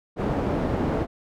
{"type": "low-pass noise", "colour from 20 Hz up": "white", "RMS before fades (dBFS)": -25, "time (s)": [0.16, 1.07], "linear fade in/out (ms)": 50, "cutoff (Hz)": 470, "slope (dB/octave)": 12, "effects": []}